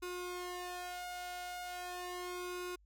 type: tone with flanger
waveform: sawtooth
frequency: 358.4 Hz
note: F4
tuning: 45 cents sharp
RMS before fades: -43 dBFS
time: 0.02-2.76 s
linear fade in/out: 10 ms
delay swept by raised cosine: 0.79 to 1.46 ms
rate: 0.38 Hz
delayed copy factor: +0.95
effects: added 50 Hz sine -63 dBFS peak until 2.85 s